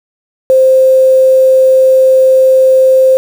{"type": "tone with quantisation", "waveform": "sine", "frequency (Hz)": 523.3, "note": "C5", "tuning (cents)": 0, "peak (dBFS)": -3, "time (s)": [0.5, 3.17], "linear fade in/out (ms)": 0, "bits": 5, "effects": []}